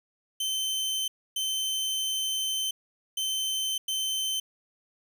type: tone bursts at uneven times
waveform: sawtooth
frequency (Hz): 3084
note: G7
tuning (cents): -29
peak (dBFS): -24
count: 4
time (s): 0.4-1.08 / 1.36-2.71 / 3.17-3.78 / 3.88-4.4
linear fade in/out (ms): 5
effects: none